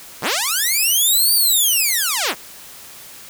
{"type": "linear two-way sweep", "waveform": "5% pulse", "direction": "up then down", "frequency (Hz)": [47.93, 4699, 129.7], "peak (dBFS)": -6, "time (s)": [0.21, 2.35], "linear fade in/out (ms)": 50, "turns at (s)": 1.34, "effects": ["white hiss -39 dBFS RMS until 3.29 s"]}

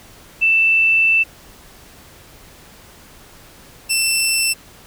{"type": "tone pair in turn", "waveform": ["sine", "15% pulse"], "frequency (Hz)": [2658, 2678], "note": ["E7", "E7"], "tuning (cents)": [14, 27], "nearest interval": "unison", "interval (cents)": 13, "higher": "second", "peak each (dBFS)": [-11, -8], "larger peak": "second", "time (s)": [[0.41, 1.24], [3.89, 4.54]], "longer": "first", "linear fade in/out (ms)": 20, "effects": ["pink hiss -44 dBFS RMS until 4.86 s"]}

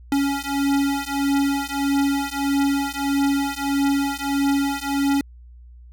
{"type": "beating tone pair", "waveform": "square", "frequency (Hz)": [278.3, 279.9], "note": ["C#4", "C#4"], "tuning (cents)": [7, 17], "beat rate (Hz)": 1.6, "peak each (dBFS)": -23, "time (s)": [0.12, 5.21], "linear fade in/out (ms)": 2, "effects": ["added 60 Hz sine -41 dBFS peak until 5.92 s"]}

